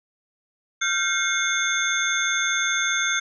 sine tone cluster, 1387 / 1552 / 2163 / 3528 / 6360 Hz, F6 / G6 / C#7 / A7 / G8, -12 / -18 / -43 / +4 / +24 cents, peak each -27 dBFS, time 0.81-3.2 s, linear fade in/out 10 ms, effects none

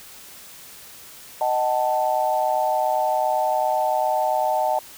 sine chord, D# diminished, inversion none, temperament equal with one note detuned, 622.3 / 752.5 / 880 Hz, D#5 / F#5 / A5, 0 / +29 / 0 cents, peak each -23 dBFS, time 1.41-4.79 s, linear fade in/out 2 ms, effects white hiss -43 dBFS RMS until 4.97 s

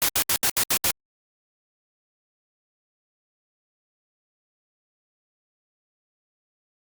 white noise bursts, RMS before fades -21 dBFS, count 7, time 0.02-0.908 s, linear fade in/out 0 ms, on 66 ms, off 71 ms, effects Opus 48 kbps

